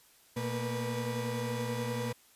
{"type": "tone cluster", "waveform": "35% pulse", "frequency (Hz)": [120, 228.8, 489.6], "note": ["B2", "A#3", "B4"], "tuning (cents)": [-49, -32, -15], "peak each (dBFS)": [-34, -37, -35], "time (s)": [0.36, 2.13], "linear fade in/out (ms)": 10, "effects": ["white hiss -62 dBFS RMS until 2.35 s", "resampled to 32000 Hz"]}